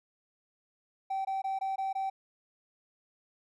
triangle tone bursts, 773 Hz, G5, 24 cents flat, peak -27 dBFS, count 6, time 1.1-2.1 s, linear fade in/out 10 ms, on 150 ms, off 20 ms, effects tanh soft clip ceiling -25 dBFS

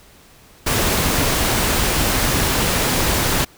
pink noise, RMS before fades -18 dBFS, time 0.66-3.45 s, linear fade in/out 10 ms, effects pink hiss -48 dBFS RMS until 3.57 s

